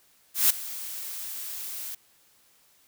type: noise with ADSR envelope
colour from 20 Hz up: blue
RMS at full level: -18 dBFS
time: 0.34-1.95 s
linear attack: 160 ms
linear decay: 8 ms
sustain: -18 dB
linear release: 7 ms
effects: white hiss -62 dBFS RMS until 2.87 s